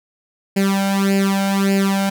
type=tone with flanger; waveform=sawtooth; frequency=196 Hz; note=G3; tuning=in tune; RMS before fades=-17 dBFS; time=0.56-2.1 s; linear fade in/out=10 ms; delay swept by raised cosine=0.41 to 1.36 ms; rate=1.7 Hz; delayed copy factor=+0.85; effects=none